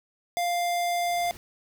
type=tone; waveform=square; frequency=698.5 Hz; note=F5; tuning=in tune; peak=-25 dBFS; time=0.37-1.31 s; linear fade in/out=0 ms
type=noise with exponential growth; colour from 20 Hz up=pink; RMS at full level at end=-45 dBFS; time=0.54-1.37 s; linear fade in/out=0 ms; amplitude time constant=180 ms
effects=none